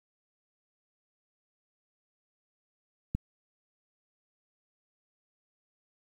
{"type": "click", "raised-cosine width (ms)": 5, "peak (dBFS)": -17, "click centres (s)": 3.15, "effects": ["9-bit"]}